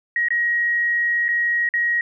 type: tone with dropouts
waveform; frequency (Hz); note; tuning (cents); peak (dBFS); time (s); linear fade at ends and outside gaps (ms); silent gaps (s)
sine; 1893; A#6; +26; -17; 0.16-2.01; 2; 0.285-0.305 / 1.283-1.288 / 1.69-1.738
effects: none